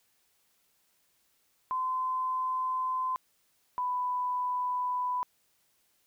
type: tone pair in turn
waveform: sine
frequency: 1027 / 994.9 Hz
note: C6 / B5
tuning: -33 / +12 cents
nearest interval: minor second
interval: 55 cents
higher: first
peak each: -28 dBFS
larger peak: neither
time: 1.71-3.16 / 3.78-5.23 s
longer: neither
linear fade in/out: 0 ms
effects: white hiss -71 dBFS RMS until 6.06 s